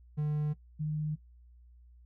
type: tone pair in turn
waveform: triangle / sine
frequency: 150 / 152.62 Hz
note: D3 / D#3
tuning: +37 / -33 cents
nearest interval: unison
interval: 30 cents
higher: second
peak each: -26 / -30 dBFS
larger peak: first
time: 0.17-0.54 / 0.79-1.16 s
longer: neither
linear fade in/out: 20 ms
effects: noise-tail reverb RT60 0.1 s tail -17 dB re dry + added 60 Hz sine -54 dBFS peak until 2.05 s